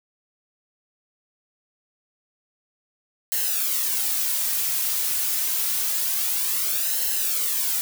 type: noise with flanger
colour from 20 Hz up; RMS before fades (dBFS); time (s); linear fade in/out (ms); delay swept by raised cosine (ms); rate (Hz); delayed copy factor
blue; -24; 3.32-7.81; 0; 0.84 to 3.74; 0.27; -0.7
effects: none